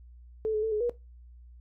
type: tone with pitch steps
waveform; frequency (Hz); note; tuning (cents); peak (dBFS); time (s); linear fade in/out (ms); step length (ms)
sine; 437.9 / 427.4 / 443.5 / 424 / 480.2; A4 / G#4 / A4 / G#4 / B4; -8 / +50 / +14 / +36 / -49; -25; 0.45-0.895; 0; 89
effects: noise-tail reverb RT60 0.2 s tail -17 dB re dry + added 60 Hz sine -48 dBFS peak until 1.6 s